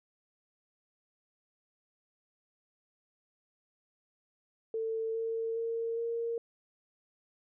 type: tone with pitch steps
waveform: sine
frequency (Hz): 447.4 / 452.9 / 458.4 / 464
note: A4 / A#4 / A#4 / A#4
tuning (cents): +29 / -50 / -29 / -8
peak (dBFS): -31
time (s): 4.74-6.38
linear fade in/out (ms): 2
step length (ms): 410
effects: none